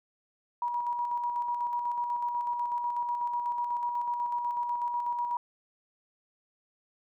sine tone with tremolo, 961 Hz, B5, 48 cents flat, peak -27 dBFS, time 0.62-5.37 s, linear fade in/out 2 ms, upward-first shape square, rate 8.1 Hz, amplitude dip 35%, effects none

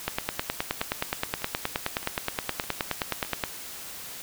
two click trains, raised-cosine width 0.3 ms, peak -9 / -22 dBFS, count 33 / 5, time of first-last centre 0.08-3.438 / 0.81-3.249 s, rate 9.53 / 1.64 Hz, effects white hiss -40 dBFS RMS until 4.22 s

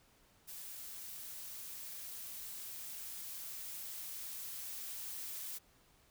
blue noise with level ramp, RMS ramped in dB -48 to -44 dBFS, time 0.47-5.59 s, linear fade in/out 20 ms, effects pink hiss -68 dBFS RMS until 6.1 s

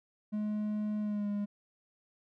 triangle tone with pitch glide, 211.2 to 204.8 Hz, G#3 to G#3, +29 to -24 cents, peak -29 dBFS, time 0.32-1.46 s, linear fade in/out 20 ms, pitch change -53 cents, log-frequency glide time 1-1.28 s, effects none

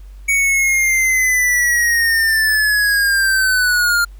square linear sweep, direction down, 2244 to 1396.9 Hz, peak -13 dBFS, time 0.28-4.05 s, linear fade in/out 10 ms, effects added 48 Hz sine -33 dBFS peak until 4.19 s + pink hiss -55 dBFS RMS until 4.19 s

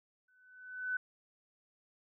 sine tone with exponential growth, 1504 Hz, F#6, 28 cents sharp, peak -30 dBFS, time 0.28-0.97 s, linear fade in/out 5 ms, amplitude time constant 150 ms, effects none

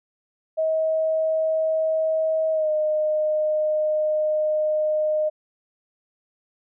sine tone with pitch glide, 636 to 614.3 Hz, D#5 to D#5, +38 to -22 cents, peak -19 dBFS, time 0.57-5.3 s, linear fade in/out 20 ms, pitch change -60 cents, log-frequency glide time 2.52-2.7 s, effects none

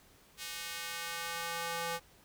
square tone with high-pass filter sweep, 168.4 Hz, E3, 37 cents sharp, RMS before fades -39 dBFS, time 0.37-2 s, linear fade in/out 50 ms, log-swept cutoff 2800 to 620 Hz, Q 0.79, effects pink hiss -62 dBFS RMS until 2.24 s

